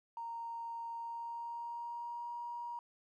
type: tone with pitch glide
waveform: triangle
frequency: 928 to 951.3 Hz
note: A#5 to A#5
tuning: -8 to +35 cents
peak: -36 dBFS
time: 0.17-2.79 s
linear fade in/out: 2 ms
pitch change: +43 cents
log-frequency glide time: 0.94-2.33 s
effects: tanh soft clip ceiling -38 dBFS